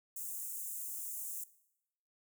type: high-pass noise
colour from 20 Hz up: white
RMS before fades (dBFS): -42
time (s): 0.16-1.44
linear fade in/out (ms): 5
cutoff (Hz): 6800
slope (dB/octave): 48
effects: noise-tail reverb RT60 0.8 s tail -18 dB re dry